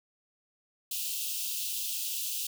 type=high-pass noise; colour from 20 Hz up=white; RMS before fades=-34 dBFS; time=0.91-2.47 s; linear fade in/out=5 ms; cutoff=2600 Hz; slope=96 dB/octave; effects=none